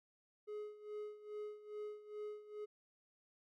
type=tone with tremolo; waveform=triangle; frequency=420.8 Hz; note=G#4; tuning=23 cents sharp; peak=-40 dBFS; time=0.47-2.66 s; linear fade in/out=20 ms; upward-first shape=sine; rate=2.4 Hz; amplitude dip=80%; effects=none